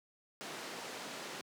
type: band-pass noise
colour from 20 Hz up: pink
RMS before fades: -45 dBFS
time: 0.41-1.41 s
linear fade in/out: 0 ms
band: 240 to 7200 Hz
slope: 12 dB/octave
effects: high-pass 150 Hz 12 dB/octave